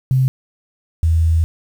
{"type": "tone pair in turn", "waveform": "sine", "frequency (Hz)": [130.81, 81.58], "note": ["C3", "E2"], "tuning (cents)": [0, -17], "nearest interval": "minor sixth", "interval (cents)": 817, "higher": "first", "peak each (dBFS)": -11, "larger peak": "neither", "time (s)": [[0.11, 0.28], [1.03, 1.44]], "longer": "second", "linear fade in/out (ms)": 0, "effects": ["7-bit"]}